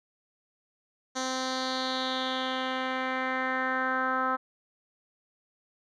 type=tone with low-pass filter sweep; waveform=10% pulse; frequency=259.4 Hz; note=C4; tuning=15 cents flat; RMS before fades=-30 dBFS; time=1.15-4.37 s; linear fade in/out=20 ms; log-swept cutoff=5900 to 1300 Hz; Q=3.6; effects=none